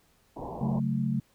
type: low-pass noise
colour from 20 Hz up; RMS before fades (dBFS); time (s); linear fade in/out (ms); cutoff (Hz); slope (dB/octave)
white; -38; 0.36-0.8; 10; 1000; 96
type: chord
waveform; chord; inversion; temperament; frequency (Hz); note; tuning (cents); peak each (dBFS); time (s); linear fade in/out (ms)
sine; F# minor; second; equal; 138.59 / 185 / 220; C#3 / F#3 / A3; 0 / 0 / 0; -29 / -32 / -29; 0.61-1.2; 5
effects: pink hiss -66 dBFS RMS until 1.34 s